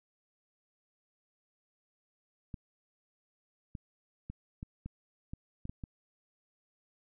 clicks, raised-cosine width 5 ms, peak -28 dBFS, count 9, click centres 2.542 / 3.752 / 4.3 / 4.629 / 4.86 / 5.335 / 5.654 / 5.695 / 5.838 s, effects none

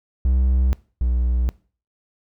triangle tone pair in turn, 64 / 61 Hz, C2 / B1, -38 / -21 cents, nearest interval minor second, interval 83 cents, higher first, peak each -13 / -15 dBFS, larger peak first, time 0.25-0.73 / 1.01-1.49 s, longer neither, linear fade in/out 0 ms, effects noise-tail reverb RT60 0.4 s tail -21 dB re dry

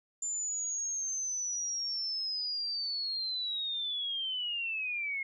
sine linear sweep, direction down, 7180 to 2138 Hz, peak -32 dBFS, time 0.22-5.23 s, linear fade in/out 5 ms, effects none

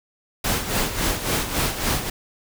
pink noise with tremolo, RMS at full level -21 dBFS, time 0.44-2.1 s, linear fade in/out 5 ms, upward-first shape sine, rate 3.6 Hz, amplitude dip 65%, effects none

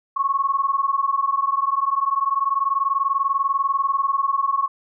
sine tone pair together, 1089.7 / 1110 Hz, C#6 / C#6, -30 / +2 cents, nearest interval unison, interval 32 cents, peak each -21 dBFS, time 0.16-4.68 s, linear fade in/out 10 ms, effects none

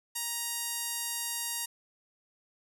sawtooth tone with band-pass filter, 940 Hz, A#5, 14 cents sharp, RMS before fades -35 dBFS, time 0.15-1.66 s, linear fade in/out 10 ms, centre 10000 Hz, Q 1.2, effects none

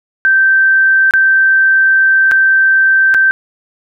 sine tone with dropouts, 1558 Hz, G6, 11 cents flat, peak -6 dBFS, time 0.25-3.31 s, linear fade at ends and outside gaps 0 ms, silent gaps 1.109-1.137 / 2.313-2.318 / 3.141-3.146 s, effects none

